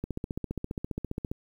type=click train; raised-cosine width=3 ms; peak=-19 dBFS; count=20; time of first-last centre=0.04-1.315 s; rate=14.9 Hz; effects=9-bit